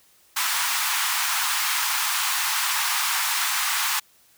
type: high-pass noise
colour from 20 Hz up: pink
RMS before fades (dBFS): -24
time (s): 0.36-4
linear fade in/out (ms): 10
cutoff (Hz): 880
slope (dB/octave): 48
effects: white hiss -58 dBFS RMS until 4.37 s